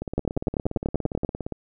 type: two click trains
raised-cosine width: 2 ms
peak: -9 / -16 dBFS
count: 12 / 27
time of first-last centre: 0.18-1.248 / 0.02-1.523 s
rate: 10.3 / 17.3 Hz
effects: none